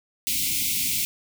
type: band-stop noise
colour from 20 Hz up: white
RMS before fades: -25 dBFS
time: 0.27-1.05 s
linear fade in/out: 0 ms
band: 320 to 2100 Hz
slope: 96 dB/octave
effects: none